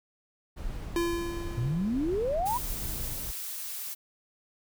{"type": "noise with tremolo", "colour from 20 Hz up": "brown", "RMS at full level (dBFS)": -36, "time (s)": [0.56, 3.32], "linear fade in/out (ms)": 20, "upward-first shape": "sine", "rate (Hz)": 1.4, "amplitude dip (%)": 25}
{"type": "tone with exponential decay", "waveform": "square", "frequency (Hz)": 341.5, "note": "F4", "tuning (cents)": -39, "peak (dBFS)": -25, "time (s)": [0.96, 2.39], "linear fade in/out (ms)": 1, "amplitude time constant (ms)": 310}
{"type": "exponential sweep", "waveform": "sine", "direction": "up", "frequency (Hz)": [110, 1019], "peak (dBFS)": -26, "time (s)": [1.57, 2.58], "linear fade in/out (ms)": 10}
{"type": "noise", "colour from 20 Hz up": "blue", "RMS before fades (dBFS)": -37, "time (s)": [2.45, 3.95], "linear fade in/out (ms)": 20}
{"effects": []}